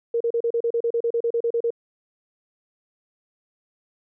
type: tone bursts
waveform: sine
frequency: 466.2 Hz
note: A#4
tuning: in tune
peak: -19 dBFS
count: 16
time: 0.14-1.705 s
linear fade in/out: 5 ms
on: 65 ms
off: 35 ms
effects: none